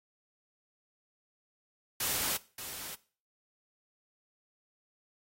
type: noise with echo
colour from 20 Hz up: white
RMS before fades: -32 dBFS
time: 2-2.37 s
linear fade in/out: 5 ms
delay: 580 ms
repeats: 1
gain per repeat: -10 dB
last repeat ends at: 2.95 s
effects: noise-tail reverb RT60 0.4 s tail -19 dB re dry + AAC 48 kbps